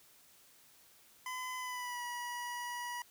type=tone with pitch glide; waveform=25% pulse; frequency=1014 to 968.2 Hz; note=B5 to B5; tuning=+45 to -35 cents; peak=-35 dBFS; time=1.26-3.02 s; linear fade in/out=2 ms; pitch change=-80 cents; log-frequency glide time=1.58-2.02 s; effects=white hiss -63 dBFS RMS until 3.1 s